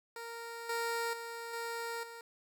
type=tone with level steps; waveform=15% pulse; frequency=464.3 Hz; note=A#4; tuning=7 cents flat; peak=-36 / -27 / -35 / -31 / -40 dBFS; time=0.16-2.21 s; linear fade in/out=2 ms; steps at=0.69 / 1.13 / 1.53 / 2.03 s; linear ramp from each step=5 ms; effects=none